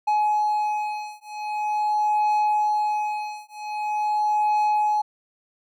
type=beating tone pair; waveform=triangle; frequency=844 / 844.44 Hz; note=G#5 / G#5; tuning=+28 / +29 cents; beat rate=0.44 Hz; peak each=-22 dBFS; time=0.07-5.02 s; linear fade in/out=10 ms; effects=none